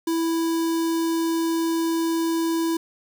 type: tone with notch filter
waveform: square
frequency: 329.6 Hz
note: E4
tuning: in tune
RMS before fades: -23 dBFS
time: 0.07-2.77 s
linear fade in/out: 5 ms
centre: 2100 Hz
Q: 1.1
effects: 8-bit